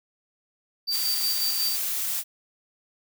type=tone with tremolo; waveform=triangle; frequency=4644 Hz; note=D8; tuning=20 cents flat; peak=-23 dBFS; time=0.87-1.77 s; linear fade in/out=20 ms; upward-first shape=square; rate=5.5 Hz; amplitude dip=45%
type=noise; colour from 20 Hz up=blue; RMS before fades=-28 dBFS; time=0.9-2.24 s; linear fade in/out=50 ms
effects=none